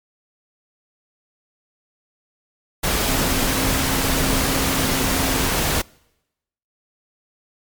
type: tone in noise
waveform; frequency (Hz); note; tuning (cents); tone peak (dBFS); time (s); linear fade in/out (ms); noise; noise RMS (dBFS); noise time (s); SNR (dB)
sine; 266.6; C4; +33; -27; 3.07-5.49; 10; pink; -20; 2.83-5.82; -10
effects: noise-tail reverb RT60 0.9 s tail -26 dB re dry + MP3 96 kbps